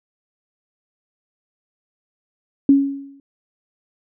sine tone with exponential decay, 277.2 Hz, C#4, in tune, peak -6 dBFS, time 2.69-3.2 s, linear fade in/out 2 ms, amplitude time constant 110 ms, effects none

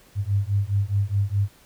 sine beating tone pair, 98 / 102.8 Hz, G2 / G#2, 0 / -17 cents, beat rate 4.8 Hz, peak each -23 / -23 dBFS, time 0.15-1.49 s, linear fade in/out 50 ms, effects pink hiss -54 dBFS RMS until 1.65 s

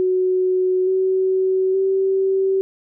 sine tone with pitch steps, 370 / 377.1 / 384.4 Hz, F#4 / F#4 / G4, 0 / +33 / -34 cents, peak -15 dBFS, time 0-2.61 s, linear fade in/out 0 ms, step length 870 ms, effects none

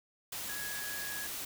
sine tone in noise, 1668 Hz, G#6, 7 cents sharp, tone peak -41 dBFS, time 0.49-1.27 s, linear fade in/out 5 ms, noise white, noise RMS -40 dBFS, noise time 0.32-1.45 s, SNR -4 dB, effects none

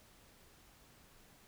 silence, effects pink hiss -63 dBFS RMS until 1.47 s

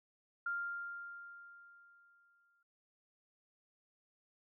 sine tone with exponential decay, 1396.9 Hz, F6, in tune, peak -34 dBFS, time 0.46-2.63 s, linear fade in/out 5 ms, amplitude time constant 470 ms, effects none

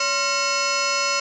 sine tone with frequency modulation, 1869 Hz, A#6, 4 cents sharp, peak -19 dBFS, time 0-1.2 s, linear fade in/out 5 ms, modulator 812 Hz, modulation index 5.2, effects none

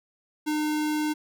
square tone, 303.7 Hz, D#4, 42 cents flat, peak -25 dBFS, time 0.46-1.14 s, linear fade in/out 20 ms, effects none

